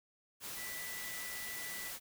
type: tone in noise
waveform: sine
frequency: 1975.5 Hz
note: B6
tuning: in tune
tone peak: -45 dBFS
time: 0.55-1.93 s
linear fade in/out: 50 ms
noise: white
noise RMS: -44 dBFS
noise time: 0.4-2 s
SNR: -4 dB
effects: none